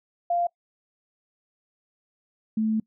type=tone pair in turn; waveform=sine; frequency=695 / 218.9 Hz; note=F5 / A3; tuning=-9 / -9 cents; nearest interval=octave + minor sixth; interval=2000 cents; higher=first; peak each=-21 dBFS; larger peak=neither; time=0.3-0.47 / 2.57-2.8 s; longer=second; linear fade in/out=5 ms; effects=noise-tail reverb RT60 0.1 s tail -24 dB re dry